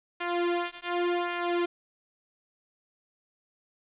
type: tone with flanger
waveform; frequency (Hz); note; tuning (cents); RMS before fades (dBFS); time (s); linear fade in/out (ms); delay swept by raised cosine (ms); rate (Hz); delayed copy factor
sawtooth; 349.2; F4; 0; -29; 0.2-1.66; 10; 0.21 to 2.91; 0.88; -1
effects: resampled to 8000 Hz + 9-bit